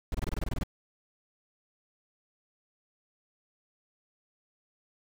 brown noise bursts, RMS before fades -30 dBFS, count 11, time 0.12-0.635 s, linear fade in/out 2 ms, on 25 ms, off 24 ms, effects none

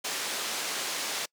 white band-pass noise, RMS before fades -33 dBFS, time 0.04-1.26 s, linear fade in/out 10 ms, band 280 to 6800 Hz, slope 12 dB/octave, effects noise-tail reverb RT60 0.1 s tail -26 dB re dry

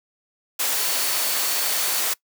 sine tone in noise, 4448 Hz, C#8, 5 cents sharp, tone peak -32 dBFS, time 0.77-2 s, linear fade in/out 10 ms, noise white, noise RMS -23 dBFS, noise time 0.59-2.14 s, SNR -12 dB, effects noise-tail reverb RT60 0.1 s tail -22 dB re dry + high-pass 400 Hz 12 dB/octave

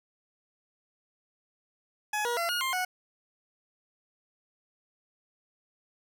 20% pulse tone with pitch steps, 844 / 478.4 / 681 / 1435 / 1056 / 735 Hz, G#5 / A#4 / F5 / F6 / C6 / F#5, +28 / +45 / -44 / +47 / +16 / -12 cents, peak -23 dBFS, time 2.13-2.85 s, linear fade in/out 5 ms, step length 120 ms, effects none

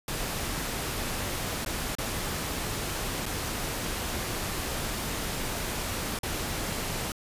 pink noise with dropouts, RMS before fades -32 dBFS, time 0.08-7.12 s, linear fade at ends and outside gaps 2 ms, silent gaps 1.649-1.661 / 1.952-1.984 / 3.257-3.262 / 6.189-6.232 s, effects resampled to 32000 Hz

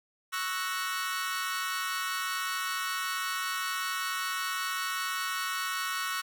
sawtooth chord, F# dominant seventh, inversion second, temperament equal, 1108.7 / 1318.5 / 1480 / 1864.7 Hz, C#6 / E6 / F#6 / A#6, 0 / 0 / 0 / 0 cents, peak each -32 / -33 / -32 / -35 dBFS, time 0.32-6.22 s, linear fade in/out 20 ms, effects none

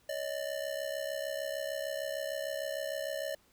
square ring-modulated tone, 596 Hz, D5, 25 cents sharp, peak -32 dBFS, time 0.09-3.35 s, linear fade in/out 0 ms, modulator 33.3 Hz, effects pink hiss -67 dBFS RMS until 3.52 s

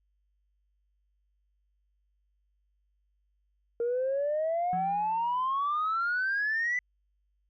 sine exponential sweep, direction up, 464 to 2006 Hz, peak -25 dBFS, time 3.8-6.79 s, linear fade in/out 2 ms
sine tone with exponential decay, 174.61 Hz, F3, in tune, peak -31 dBFS, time 4.73-5.61 s, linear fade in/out 0 ms, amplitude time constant 190 ms
effects tanh soft clip ceiling -23 dBFS + added 50 Hz sine -70 dBFS peak until 7.49 s

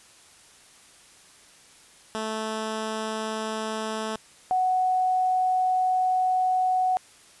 10% pulse / sine tone pair in turn, 218.9 / 741.4 Hz, A3 / F#5, -9 / +3 cents, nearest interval octave + major sixth, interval 2112 cents, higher second, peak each -20 dBFS, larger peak neither, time 2.15-4.16 / 4.51-6.97 s, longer second, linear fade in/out 0 ms, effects white hiss -53 dBFS RMS until 7.4 s + resampled to 24000 Hz

